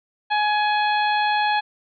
harmonic tone, 840 Hz, G#5, 19 cents sharp, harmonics 1 / 2 / 3 / 4 / 5, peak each -19 / -25 / -29 / -31 / -33 dBFS, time 0.3-1.61 s, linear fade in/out 20 ms, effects none

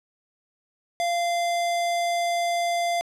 square tone, 691 Hz, F5, 19 cents flat, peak -23 dBFS, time 1-3.01 s, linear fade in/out 0 ms, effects low-pass 10000 Hz 12 dB/octave

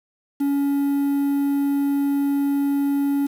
triangle tone, 281.4 Hz, C#4, 26 cents sharp, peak -16 dBFS, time 0.4-3.27 s, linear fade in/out 10 ms, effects 7-bit

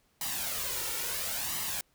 white noise with flanger, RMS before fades -34 dBFS, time 0.21-1.81 s, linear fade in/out 2 ms, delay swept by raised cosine 1 to 2.2 ms, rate 0.73 Hz, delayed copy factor +0.6, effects pink hiss -70 dBFS RMS until 1.94 s

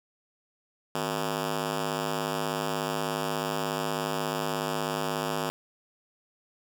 10% pulse ring-modulated tone, 207.7 Hz, G#3, in tune, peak -17 dBFS, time 0.95-5.5 s, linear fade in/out 0 ms, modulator 48.3 Hz, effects none

